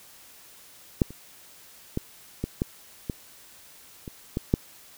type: clicks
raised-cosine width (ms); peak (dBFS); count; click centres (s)
3; -6 / -28 / -13 / -14 / -11 / -15 / -23 / -13 / -6; 9; 1.018 / 1.106 / 1.974 / 2.44 / 2.619 / 3.098 / 4.078 / 4.371 / 4.539
effects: white hiss -51 dBFS RMS until 4.97 s